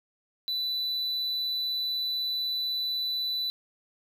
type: tone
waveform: triangle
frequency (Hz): 3982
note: B7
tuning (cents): +14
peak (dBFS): -26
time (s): 0.48-3.5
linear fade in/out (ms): 0
effects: none